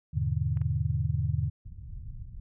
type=chord; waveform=sine; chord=E dominant seventh; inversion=none; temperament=just; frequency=82.41 / 103.01 / 123.61 / 148.33 Hz; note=E2 / G#2 / B2 / D3; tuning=0 / -14 / +2 / +18 cents; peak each=-31 dBFS; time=0.13-1.5 s; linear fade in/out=20 ms
type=clicks; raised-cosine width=0.5 ms; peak=-35 dBFS; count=2; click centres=0.572 / 0.616 s
type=low-pass noise; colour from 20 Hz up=pink; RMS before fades=-41 dBFS; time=1.65-2.4 s; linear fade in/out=5 ms; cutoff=120 Hz; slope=24 dB/octave
effects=none